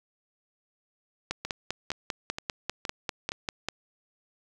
two click trains, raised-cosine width 0.2 ms, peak -16 / -12 dBFS, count 5 / 13, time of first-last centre 1.45-3.319 / 1.31-3.686 s, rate 2.14 / 5.05 Hz, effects 8-bit

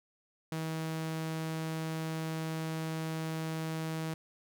sawtooth tone, 160.1 Hz, D#3, 50 cents sharp, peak -30 dBFS, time 0.52-4.14 s, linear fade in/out 2 ms, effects none

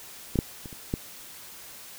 clicks, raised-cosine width 3 ms, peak -14 / -8 / -26 / -30 / -13 dBFS, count 5, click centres 0.357 / 0.389 / 0.658 / 0.728 / 0.939 s, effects white hiss -45 dBFS RMS until 1.98 s

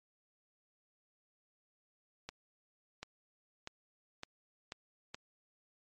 accelerating click train, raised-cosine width 0.2 ms, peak -25 dBFS, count 6, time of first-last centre 2.29-5.145 s, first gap 740 ms, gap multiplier 0.87, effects MP3 48 kbps

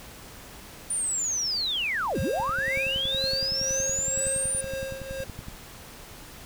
sine linear two-way sweep, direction down then up, 9430 to 54.9 to 9430 Hz, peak -25 dBFS, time 0.9-4.61 s, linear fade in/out 5 ms, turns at 2.2 s
square tone with tremolo, 536 Hz, C5, 42 cents sharp, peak -30 dBFS, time 2.15-5.24 s, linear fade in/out 5 ms, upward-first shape triangle, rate 2 Hz, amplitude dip 70%
click train, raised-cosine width 5 ms, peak -25 dBFS, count 34, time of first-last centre 2.4-5.484 s, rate 10.7 Hz
effects pink hiss -45 dBFS RMS until 6.45 s

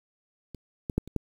clicks, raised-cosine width 3 ms, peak -28 / -18 / -11 / -30 / -14 dBFS, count 5, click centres 0.547 / 0.898 / 0.98 / 1.076 / 1.163 s, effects 8-bit

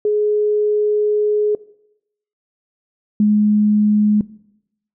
sine tone pair in turn, 420 / 210 Hz, G#4 / G#3, +19 / +19 cents, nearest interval octave, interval 1200 cents, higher first, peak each -13 / -10 dBFS, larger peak second, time 0.05-1.55 / 3.2-4.21 s, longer first, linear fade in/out 2 ms, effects noise-tail reverb RT60 0.8 s tail -20 dB re dry

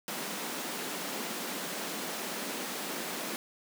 pink high-pass noise, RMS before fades -37 dBFS, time 0.08-3.36 s, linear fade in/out 0 ms, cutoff 180 Hz, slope 48 dB/octave, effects none

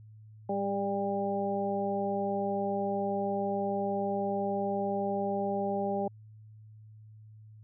harmonic tone with a mistuned harmonic, 199.6 Hz, G3, 32 cents sharp, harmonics 1 / 2 / 3 / 4, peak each -34 / -34 / -34 / -34 dBFS, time 0.49-6.08 s, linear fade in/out 5 ms, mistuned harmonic 3, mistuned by -19 cents, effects added 108 Hz sine -49 dBFS peak until 7.63 s

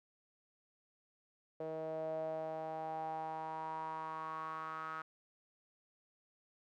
sawtooth tone with band-pass filter sweep, 158.8 Hz, D#3, 36 cents sharp, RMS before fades -42 dBFS, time 1.6-5.02 s, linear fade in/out 5 ms, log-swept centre 550 to 1300 Hz, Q 6.9, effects none

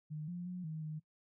sine tone with pitch steps, 152.9 / 175.9 / 180.4 / 157.4 / 154.6 Hz, D#3 / F3 / F#3 / D#3 / D#3, -30 / +13 / -44 / +20 / -11 cents, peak -39 dBFS, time 0.1-1 s, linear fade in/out 20 ms, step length 180 ms, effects noise-tail reverb RT60 0.1 s tail -21 dB re dry

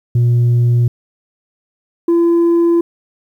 sine tone pair in turn, 120 / 339.4 Hz, B2 / F4, -49 / -49 cents, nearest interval octave + tritone, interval 1800 cents, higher second, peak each -6 dBFS, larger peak neither, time 0.15-0.88 / 2.08-2.81 s, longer neither, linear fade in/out 5 ms, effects tanh soft clip ceiling -8 dBFS + 8-bit

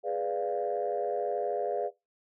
sine chord, G# diminished seventh, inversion none, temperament equal, 415.3 / 493.9 / 587.3 / 698.5 Hz, G#4 / B4 / D5 / F5, 0 / 0 / 0 / 0 cents, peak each -33 dBFS, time 0.03-1.91 s, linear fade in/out 50 ms, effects noise-tail reverb RT60 0.2 s tail -19 dB re dry + tanh soft clip ceiling -20 dBFS

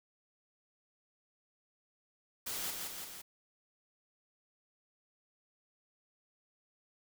white noise with echo, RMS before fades -39 dBFS, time 2.46-2.71 s, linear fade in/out 10 ms, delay 170 ms, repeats 3, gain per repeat -3 dB, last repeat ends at 3.22 s, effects none

